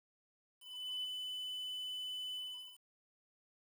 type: tone with ADSR envelope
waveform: triangle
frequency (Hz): 3005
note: F#7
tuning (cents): +26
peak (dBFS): -34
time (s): 0.59-2.8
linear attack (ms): 450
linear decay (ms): 16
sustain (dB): -4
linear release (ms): 430
effects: tanh soft clip ceiling -33 dBFS + 10-bit